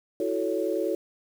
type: chord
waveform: sine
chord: F# minor seventh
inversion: third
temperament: equal with one note detuned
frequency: 329.6 / 370 / 440 / 559.5 Hz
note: E4 / F#4 / A4 / C#5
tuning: 0 / 0 / 0 / +16 cents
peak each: -30 dBFS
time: 0.2-0.95 s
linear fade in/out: 2 ms
effects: 8-bit